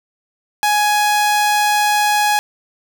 sawtooth tone, 835 Hz, G#5, 9 cents sharp, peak -9 dBFS, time 0.63-2.39 s, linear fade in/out 0 ms, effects none

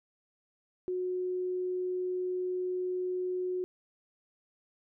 sine tone, 365.2 Hz, F#4, 23 cents flat, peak -30 dBFS, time 0.88-3.64 s, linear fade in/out 0 ms, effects none

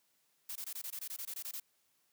blue noise bursts, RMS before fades -42 dBFS, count 13, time 0.49-1.6 s, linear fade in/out 5 ms, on 66 ms, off 21 ms, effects white hiss -75 dBFS RMS until 2.12 s + high-pass 100 Hz 12 dB/octave

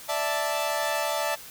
sawtooth chord, D suspended second, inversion none, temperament equal, 587.3 / 659.3 / 880 Hz, D5 / E5 / A5, 0 / 0 / 0 cents, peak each -26 dBFS, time 0.08-1.36 s, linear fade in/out 20 ms, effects white hiss -44 dBFS RMS until 1.5 s

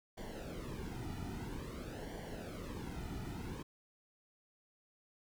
brown noise with flanger, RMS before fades -44 dBFS, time 0.17-3.63 s, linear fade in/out 10 ms, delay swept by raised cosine 0.77 to 1.87 ms, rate 0.5 Hz, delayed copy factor -0.75, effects none

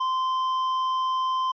sine tone with tanh clipping, 1037 Hz, C6, 16 cents flat, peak -24 dBFS, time 0-1.52 s, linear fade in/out 10 ms, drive 8 dB, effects resampled to 11025 Hz

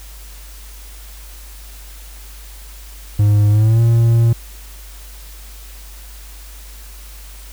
triangle tone with pitch glide, 103.83 to 115.87 Hz, G#2 to A#2, 0 to -10 cents, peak -7 dBFS, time 3.19-4.33 s, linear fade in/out 5 ms, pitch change +190 cents, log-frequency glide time 3.5-3.81 s, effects added 50 Hz sine -34 dBFS peak until 7.52 s + white hiss -41 dBFS RMS until 7.52 s

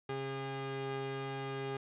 sawtooth tone pair together, 135.14 / 406.6 Hz, C#3 / G#4, -44 / -37 cents, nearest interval octave + perfect fifth, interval 1907 cents, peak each -37 / -35 dBFS, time 0.09-1.77 s, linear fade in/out 5 ms, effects resampled to 8000 Hz

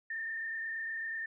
sine tone with frequency modulation, 1805 Hz, A6, 44 cents sharp, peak -35 dBFS, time 0.1-1.26 s, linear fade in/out 5 ms, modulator 28.3 Hz, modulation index 1.3, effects none

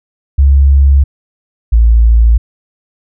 sine tone pair in turn, 69.1 / 56.69 Hz, C#2 / A#1, -5 / -48 cents, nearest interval minor third, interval 343 cents, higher first, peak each -3 dBFS, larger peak neither, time 0.38-1.04 / 1.72-2.38 s, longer neither, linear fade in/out 10 ms, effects none

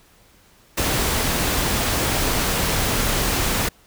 pink noise, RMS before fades -21 dBFS, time 0.77-3.69 s, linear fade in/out 10 ms, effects pink hiss -54 dBFS RMS until 3.86 s

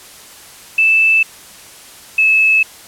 sine tone pair in turn, 2637 / 2602 Hz, E7 / E7, 0 / -23 cents, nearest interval unison, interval 23 cents, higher first, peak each -8 dBFS, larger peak neither, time 0.78-1.23 / 2.18-2.63 s, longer neither, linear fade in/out 5 ms, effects white hiss -38 dBFS RMS until 2.87 s + low-pass 12000 Hz 12 dB/octave

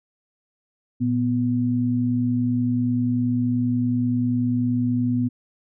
sine tone pair together, 116.52 / 246.9 Hz, A#2 / B3, 0 / 0 cents, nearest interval octave + minor second, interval 1300 cents, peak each -24 / -20 dBFS, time 1-5.29 s, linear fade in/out 20 ms, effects none

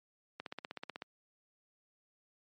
click train, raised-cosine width 0.3 ms, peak -25 dBFS, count 11, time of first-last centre 0.4-1.021 s, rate 16.1 Hz, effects high-pass 200 Hz 12 dB/octave + MP3 48 kbps

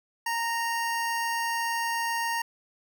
25% pulse tone, 927 Hz, A#5, 10 cents flat, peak -23 dBFS, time 0.26-2.42 s, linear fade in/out 5 ms, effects none

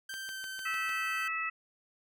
sawtooth tone with pitch glide, 1566 to 1543.5 Hz, G6 to G6, -2 to -27 cents, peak -35 dBFS, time 0.09-1.28 s, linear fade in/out 5 ms, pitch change -25 cents, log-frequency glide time 0.2-0.44 s
click train, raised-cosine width 0.2 ms, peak -29 dBFS, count 6, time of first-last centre 0.14-0.893 s, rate 6.64 Hz
harmonic tone, 652 Hz, E5, 19 cents flat, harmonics 2 / 3 / 4, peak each -36 / -36 / -36 dBFS, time 0.65-1.5 s, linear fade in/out 10 ms
effects none

